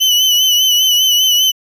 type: tone with vibrato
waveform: 35% pulse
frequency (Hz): 3000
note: F#7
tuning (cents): +23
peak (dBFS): -7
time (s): 0-1.52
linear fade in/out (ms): 20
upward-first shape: sine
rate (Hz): 5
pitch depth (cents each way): 44
effects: resampled to 32000 Hz